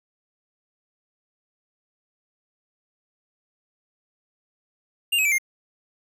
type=tone with pitch steps; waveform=square; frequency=2797 / 2550 / 2325 / 2120 Hz; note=F7 / D#7 / D7 / C7; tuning=+2 / +42 / -18 / +22 cents; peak=-19 dBFS; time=5.12-5.384 s; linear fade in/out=10 ms; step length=66 ms; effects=none